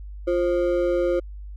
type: ring-modulated tone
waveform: triangle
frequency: 440 Hz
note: A4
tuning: in tune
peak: -14 dBFS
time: 0.27-1.2 s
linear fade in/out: 10 ms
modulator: 90.4 Hz
effects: added 50 Hz sine -34 dBFS peak until 1.56 s